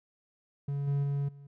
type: tone with level steps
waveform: triangle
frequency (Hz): 141.2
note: C#3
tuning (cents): +32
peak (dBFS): -28 / -24 / -26 / -45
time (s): 0.68-1.47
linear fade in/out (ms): 5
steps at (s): 0.87 / 1.03 / 1.28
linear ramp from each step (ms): 10
effects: none